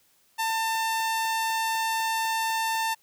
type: tone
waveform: sawtooth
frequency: 896 Hz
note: A5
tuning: 31 cents sharp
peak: -21 dBFS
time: 0.38-2.95 s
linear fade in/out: 20 ms
effects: white hiss -64 dBFS RMS until 3.02 s